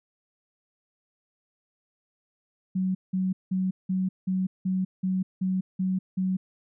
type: tone bursts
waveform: sine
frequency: 187 Hz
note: F#3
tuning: 19 cents sharp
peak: -23 dBFS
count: 10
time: 2.75-6.37 s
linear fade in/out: 10 ms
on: 200 ms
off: 180 ms
effects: none